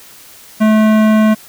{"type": "tone with hard clipping", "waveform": "sine", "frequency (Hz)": 216.6, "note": "A3", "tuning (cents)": -27, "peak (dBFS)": -9, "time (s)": [0.6, 1.35], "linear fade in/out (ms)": 20, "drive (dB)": 17, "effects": ["white hiss -39 dBFS RMS until 1.48 s"]}